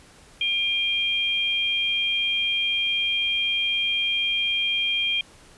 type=tone pair together; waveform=sine; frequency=2400 / 3204 Hz; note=D7 / G7; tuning=+37 / +37 cents; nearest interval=perfect fourth; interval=500 cents; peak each=-25 / -23 dBFS; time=0.41-5.21 s; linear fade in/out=2 ms; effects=pink hiss -51 dBFS RMS until 5.57 s + resampled to 24000 Hz